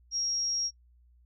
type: tone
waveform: sine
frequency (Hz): 5600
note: F8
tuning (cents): +4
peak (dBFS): -28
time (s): 0.11-0.71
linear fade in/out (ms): 50
effects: noise-tail reverb RT60 0.1 s tail -24 dB re dry + added 60 Hz sine -58 dBFS peak until 1.25 s